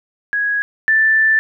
sine tone pair in turn, 1661.2 / 1765.4 Hz, G#6 / A6, 0 / +5 cents, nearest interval minor second, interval 105 cents, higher second, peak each -15 / -10 dBFS, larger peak second, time 0.33-0.62 / 0.88-1.39 s, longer second, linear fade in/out 0 ms, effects none

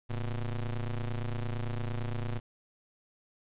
square ring-modulated tone, 61.5 Hz, B1, 7 cents flat, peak -29 dBFS, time 0.09-2.4 s, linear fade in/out 20 ms, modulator 47.1 Hz, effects resampled to 8000 Hz + 10-bit

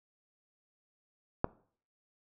click, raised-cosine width 1 ms, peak -13 dBFS, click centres 1.444 s, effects noise-tail reverb RT60 0.5 s tail -21 dB re dry

